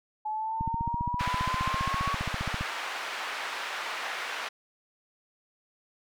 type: exponential sweep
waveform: sine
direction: up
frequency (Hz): 853 to 1125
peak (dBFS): -29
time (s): 0.25-2.15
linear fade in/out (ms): 10
type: click train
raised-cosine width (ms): 5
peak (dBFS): -20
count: 31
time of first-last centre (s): 0.61-2.61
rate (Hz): 15
type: band-pass noise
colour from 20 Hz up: white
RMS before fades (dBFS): -35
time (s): 1.19-4.49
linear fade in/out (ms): 10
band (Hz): 750 to 2100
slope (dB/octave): 12
effects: none